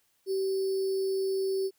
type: tone with sample-and-hold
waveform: sine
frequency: 385 Hz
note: G4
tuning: 31 cents flat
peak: -26 dBFS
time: 0.26-1.71 s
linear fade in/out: 50 ms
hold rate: 4900 Hz
effects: white hiss -71 dBFS RMS until 1.78 s